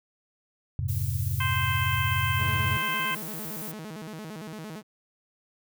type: chord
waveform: sine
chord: F minor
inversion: none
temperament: equal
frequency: 87.31 / 103.83 / 130.81 Hz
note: F2 / Ab2 / C3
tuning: 0 / 0 / 0 cents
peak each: -30 dBFS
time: 0.79-2.77 s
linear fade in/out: 0 ms
type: noise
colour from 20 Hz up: violet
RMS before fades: -38 dBFS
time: 0.88-3.72 s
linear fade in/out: 10 ms
type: harmonic tone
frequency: 521 Hz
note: C5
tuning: 7 cents flat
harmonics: 2 / 3 / 4 / 5 / 6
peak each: -30 / -32 / -33 / -34 / -35 dBFS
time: 1.4-3.15 s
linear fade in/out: 5 ms
type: tone with vibrato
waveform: sawtooth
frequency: 184.8 Hz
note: F#3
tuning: 2 cents flat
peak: -33 dBFS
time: 2.37-4.83 s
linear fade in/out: 50 ms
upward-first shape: square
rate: 8.8 Hz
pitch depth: 260 cents each way
effects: none